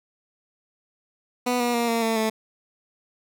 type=tone with pitch steps; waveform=15% pulse; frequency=246.9 / 241.3 / 235.8 / 230.4 / 225.1 / 220 Hz; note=B3 / B3 / A#3 / A#3 / A3 / A3; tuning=0 / -40 / +20 / -20 / +40 / 0 cents; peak=-15 dBFS; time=1.46-2.3 s; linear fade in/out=10 ms; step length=140 ms; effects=none